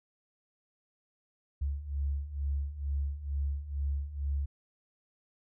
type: beating tone pair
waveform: sine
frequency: 69.1 / 71.3 Hz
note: C#2 / C#2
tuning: -5 / +49 cents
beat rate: 2.2 Hz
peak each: -36 / -32 dBFS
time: 1.61-4.46 s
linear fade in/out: 10 ms
effects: none